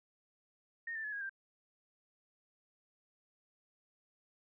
sine tone with pitch steps, 1845 / 1775 / 1707.6 / 1642.8 / 1580.4 Hz, A#6 / A6 / G#6 / G#6 / G6, -18 / +15 / +48 / -19 / +14 cents, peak -38 dBFS, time 0.87-1.295 s, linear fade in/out 5 ms, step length 85 ms, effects none

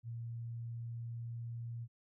sine tone with pitch glide, 116.54 to 117.22 Hz, A#2 to A#2, 0 to +10 cents, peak -40 dBFS, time 0.03-1.88 s, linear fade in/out 50 ms, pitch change +10 cents, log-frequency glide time 0.16-1.64 s, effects none

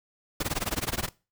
pink noise with tremolo, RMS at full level -27 dBFS, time 0.4-1.09 s, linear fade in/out 5 ms, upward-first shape sine, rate 19 Hz, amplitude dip 100%, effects noise-tail reverb RT60 0.3 s tail -21 dB re dry

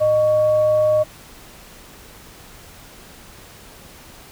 sine tone with frequency modulation, 614 Hz, D#5, 23 cents flat, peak -13 dBFS, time 0-1.04 s, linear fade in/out 20 ms, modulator 503 Hz, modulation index 0.24, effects pink hiss -43 dBFS RMS until 4.31 s

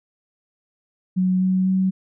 sine tone with pitch steps, 184.8 / 186.62 / 188.47 Hz, F#3 / F#3 / F#3, -2 / +15 / +32 cents, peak -16 dBFS, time 1.16-1.91 s, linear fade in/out 20 ms, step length 250 ms, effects none

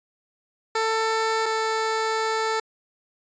15% pulse tone pair in turn, 444.8 / 442.6 Hz, A4 / A4, +19 / +10 cents, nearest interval unison, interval 9 cents, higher first, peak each -15 / -16 dBFS, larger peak first, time 0.75-1.46 / 1.46-2.6 s, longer second, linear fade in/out 5 ms, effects resampled to 16000 Hz

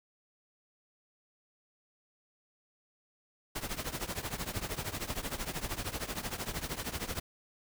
pink noise with tremolo, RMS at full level -34 dBFS, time 3.55-7.2 s, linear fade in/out 10 ms, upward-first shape triangle, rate 13 Hz, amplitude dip 90%, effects none

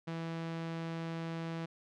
sawtooth tone, 164.81 Hz, E3, in tune, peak -33 dBFS, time 0.07-1.66 s, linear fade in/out 10 ms, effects low-pass 4000 Hz 12 dB/octave

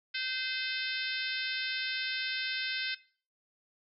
harmonic tone, 516 Hz, C5, 24 cents flat, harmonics 3 / 4 / 5 / 6 / 7 / 8 / 9 / 10, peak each -38 / -39 / -40 / -41 / -41 / -42 / -43 / -43 dBFS, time 0.14-2.95 s, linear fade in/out 10 ms, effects noise-tail reverb RT60 0.4 s tail -18 dB re dry

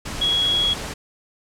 sine tone in noise, 3329 Hz, G#7, 3 cents sharp, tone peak -17 dBFS, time 0.21-0.74 s, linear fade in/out 10 ms, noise pink, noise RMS -30 dBFS, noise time 0.05-0.94 s, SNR +10 dB, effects low-pass 9000 Hz 12 dB/octave

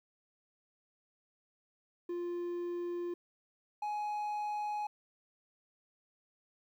triangle tone pair in turn, 349.2 / 837.5 Hz, F4 / G#5, 0 / +14 cents, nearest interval octave + minor third, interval 1514 cents, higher second, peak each -33 / -32 dBFS, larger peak second, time 2.09-3.14 / 3.82-4.87 s, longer neither, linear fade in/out 5 ms, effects 12-bit

